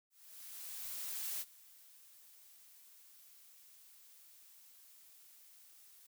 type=noise with ADSR envelope; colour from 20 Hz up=blue; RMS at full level=-40 dBFS; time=0.1-6.07 s; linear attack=1300 ms; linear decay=48 ms; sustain=-21 dB; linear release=11 ms; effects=none